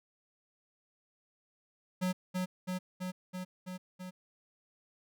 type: tone with echo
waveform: square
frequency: 183.5 Hz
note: F#3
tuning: 14 cents flat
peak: -30 dBFS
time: 2.01-2.13 s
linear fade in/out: 20 ms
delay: 330 ms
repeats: 6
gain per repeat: -2 dB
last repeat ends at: 4.11 s
effects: none

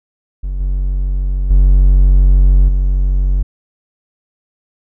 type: tone with level steps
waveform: triangle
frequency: 46.54 Hz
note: F#1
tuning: 11 cents sharp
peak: -15 / -11 / -3 / -8 dBFS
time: 0.43-3.43 s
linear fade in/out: 10 ms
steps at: 0.6 / 1.5 / 2.68 s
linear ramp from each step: 5 ms
effects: none

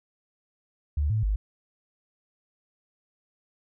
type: tone with pitch steps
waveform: sine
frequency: 73.4 / 108.6 / 51.2 Hz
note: D2 / A2 / G#1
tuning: 0 / -22 / -24 cents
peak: -22 dBFS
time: 0.97-1.36 s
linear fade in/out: 5 ms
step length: 130 ms
effects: none

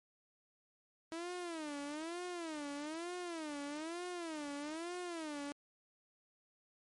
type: tone with vibrato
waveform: sawtooth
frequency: 319.9 Hz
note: D#4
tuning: 48 cents sharp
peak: -37 dBFS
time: 1.12-5.52 s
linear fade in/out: 0 ms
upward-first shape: sine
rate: 1.1 Hz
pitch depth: 200 cents each way
effects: MP3 48 kbps

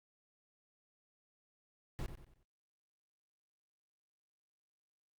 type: noise with echo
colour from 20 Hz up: brown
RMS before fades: -39 dBFS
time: 1.99-2.06 s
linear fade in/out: 0 ms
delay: 92 ms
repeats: 4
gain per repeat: -8 dB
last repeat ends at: 2.428 s
effects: Opus 48 kbps

